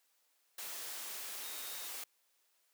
sine tone in noise, 3729 Hz, A#7, in tune, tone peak -52 dBFS, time 1.43-1.88 s, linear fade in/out 5 ms, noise white, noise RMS -44 dBFS, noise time 0.58-2.04 s, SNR -11 dB, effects white hiss -75 dBFS RMS until 2.73 s + high-pass 400 Hz 12 dB/octave

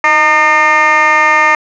sine tone with frequency modulation, 1519 Hz, F#6, 45 cents sharp, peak -4 dBFS, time 0.04-1.55 s, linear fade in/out 2 ms, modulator 300 Hz, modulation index 2.5, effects tanh soft clip ceiling -4 dBFS

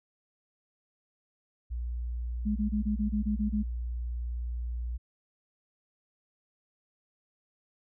sine tone, 59.6 Hz, A#1, 39 cents sharp, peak -31 dBFS, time 1.7-4.98 s, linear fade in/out 20 ms
sine tone bursts, 210 Hz, G#3, 19 cents sharp, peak -26 dBFS, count 9, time 2.45-3.632 s, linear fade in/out 20 ms, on 110 ms, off 24 ms
effects none

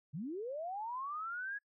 sine linear sweep, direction up, 127.9 to 1683 Hz, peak -38 dBFS, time 0.13-1.59 s, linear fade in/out 20 ms, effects noise-tail reverb RT60 0.1 s tail -26 dB re dry

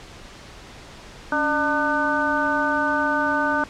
harmonic tone with a mistuned harmonic, 300.4 Hz, D4, 39 cents sharp, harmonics 1 / 2 / 3 / 4 / 5, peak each -26 / -27 / -25 / -27 / -23 dBFS, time 1.32-3.64 s, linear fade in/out 2 ms, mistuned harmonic 1, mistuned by -100 cents, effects pink hiss -42 dBFS RMS until 3.69 s + low-pass 6000 Hz 12 dB/octave

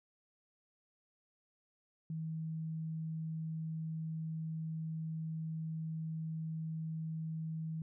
sine tone, 160 Hz, D#3, 49 cents sharp, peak -37 dBFS, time 2.1-7.82 s, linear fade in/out 2 ms, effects none

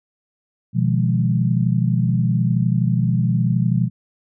sine chord, F half-diminished seventh, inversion second, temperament equal, 123.47 / 155.56 / 174.61 / 207.7 Hz, Cb3 / Eb3 / F3 / Ab3, 0 / 0 / 0 / 0 cents, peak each -18 / -24 / -20 / -24 dBFS, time 0.73-3.9 s, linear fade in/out 50 ms, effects none

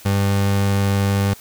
30% pulse tone, 99.3 Hz, G2, 23 cents sharp, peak -13 dBFS, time 0.05-1.34 s, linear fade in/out 10 ms, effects white hiss -43 dBFS RMS until 1.4 s

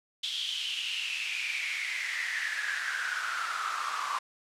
pink noise with high-pass filter sweep, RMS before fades -33 dBFS, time 0.23-4.19 s, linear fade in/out 5 ms, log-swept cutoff 3400 to 1100 Hz, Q 8.2, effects low-pass 7000 Hz 12 dB/octave

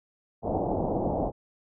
white low-pass noise, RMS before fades -28 dBFS, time 0.42-1.32 s, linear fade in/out 50 ms, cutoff 800 Hz, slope 48 dB/octave, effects none

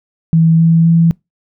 sine tone with pitch steps, 163.2 / 164.81 / 166.44 Hz, E3 / E3 / E3, -17 / 0 / +17 cents, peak -6 dBFS, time 0.33-1.11 s, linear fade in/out 0 ms, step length 260 ms, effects noise-tail reverb RT60 0.2 s tail -25 dB re dry

